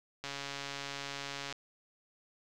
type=click train; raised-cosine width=0.2 ms; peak=-22 dBFS; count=181; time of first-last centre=0.24-1.526 s; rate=140 Hz; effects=none